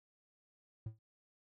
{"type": "tone with exponential decay", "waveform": "triangle", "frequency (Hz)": 110, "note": "A2", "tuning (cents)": 0, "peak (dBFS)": -34, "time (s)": [0.86, 0.99], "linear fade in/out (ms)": 5, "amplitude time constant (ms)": 27, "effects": []}